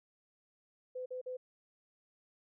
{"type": "tone bursts", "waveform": "sine", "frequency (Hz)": 507, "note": "B4", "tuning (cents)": 45, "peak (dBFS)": -38, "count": 3, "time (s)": [0.95, 1.37], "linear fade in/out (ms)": 10, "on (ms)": 110, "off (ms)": 45, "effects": []}